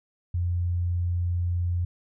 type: tone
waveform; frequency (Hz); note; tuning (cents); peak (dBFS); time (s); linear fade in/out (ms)
sine; 87.7; F2; +8; -23; 0.34-1.85; 5
effects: none